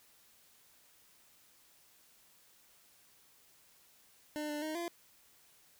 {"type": "tone with pitch steps", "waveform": "25% pulse", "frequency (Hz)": [300.7, 296.7, 311.1, 342.6], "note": ["D4", "D4", "D#4", "F4"], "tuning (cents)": [41, 18, 0, -33], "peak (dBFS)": -33, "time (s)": [4.36, 4.88], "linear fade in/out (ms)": 0, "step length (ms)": 130, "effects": ["white hiss -65 dBFS RMS until 5.79 s"]}